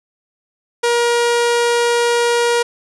sawtooth tone, 474.9 Hz, A#4, 32 cents sharp, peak -9 dBFS, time 0.83-2.63 s, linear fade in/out 10 ms, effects resampled to 24000 Hz + 8-bit

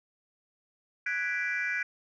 sine chord, G# half-diminished seventh, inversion third, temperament equal, 1480 / 1661.2 / 1975.5 / 2349 Hz, F#6 / G#6 / B6 / D7, 0 / 0 / 0 / 0 cents, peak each -33 dBFS, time 1.06-1.83 s, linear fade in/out 5 ms, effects tanh soft clip ceiling -22 dBFS

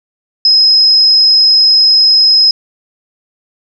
sine tone, 5110 Hz, D#8, 45 cents sharp, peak -4 dBFS, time 0.45-2.51 s, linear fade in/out 2 ms, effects none

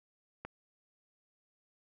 click, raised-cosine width 0.5 ms, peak -26 dBFS, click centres 0.45 s, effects none

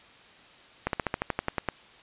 slowing click train, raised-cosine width 0.5 ms, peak -11 dBFS, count 11, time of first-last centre 0.87-1.687 s, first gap 62 ms, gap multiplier 1.06, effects white hiss -53 dBFS RMS until 2.02 s + resampled to 8000 Hz

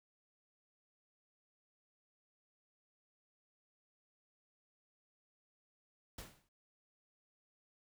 pink noise with exponential decay, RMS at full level -45 dBFS, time 6.18-6.49 s, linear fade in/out 5 ms, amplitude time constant 67 ms, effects none

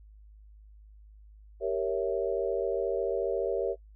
sine chord, G diminished seventh, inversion none, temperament equal, 392 / 466.2 / 554.4 / 659.3 Hz, G4 / Bb4 / Db5 / Fb5, 0 / 0 / 0 / 0 cents, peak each -32 / -31 / -32 / -35 dBFS, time 1.6-3.76 s, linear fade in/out 50 ms, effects noise-tail reverb RT60 0.1 s tail -22 dB re dry + added 52 Hz sine -50 dBFS peak until 3.95 s

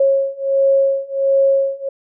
sine beating tone pair, 545 / 546.4 Hz, C#5 / C#5, -29 / -25 cents, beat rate 1.4 Hz, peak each -16 / -15 dBFS, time 0-1.89 s, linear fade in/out 5 ms, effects none

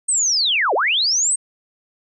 sine linear two-way sweep, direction down then up, 8550 to 356.3 to 8550 Hz, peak -15 dBFS, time 0.08-1.36 s, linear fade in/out 10 ms, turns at 0.74 s, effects none

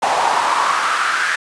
brown noise with high-pass filter sweep, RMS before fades -17 dBFS, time 0.02-1.36 s, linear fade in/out 10 ms, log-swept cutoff 770 to 1600 Hz, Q 4.3, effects resampled to 22050 Hz

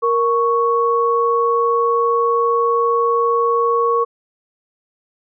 sine tone pair together, 467.5 / 1110 Hz, A#4 / C#6, +5 / +2 cents, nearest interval octave + minor third, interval 1497 cents, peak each -16 dBFS, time 0.02-4.05 s, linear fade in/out 20 ms, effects none

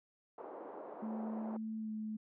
white band-pass noise, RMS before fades -48 dBFS, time 0.38-1.57 s, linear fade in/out 2 ms, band 300 to 850 Hz, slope 24 dB/octave
sine tone with pitch glide, 220 to 216.3 Hz, A3 to A3, 0 to -29 cents, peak -38 dBFS, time 1.02-2.17 s, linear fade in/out 10 ms, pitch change -29 cents, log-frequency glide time 1.78-1.91 s
effects none

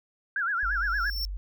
sine tone with vibrato, 1510 Hz, F#6, 35 cents sharp, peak -25 dBFS, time 0.36-1.1 s, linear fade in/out 2 ms, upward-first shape sine, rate 8.7 Hz, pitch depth 200 cents each way
square tone with exponential growth, 5410 Hz, E8, 44 cents sharp, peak -28 dBFS, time 0.56-1.25 s, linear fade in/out 0 ms, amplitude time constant 150 ms
sine tone, 48 Hz, G1, 36 cents flat, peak -31 dBFS, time 0.63-1.37 s, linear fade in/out 0 ms
effects none

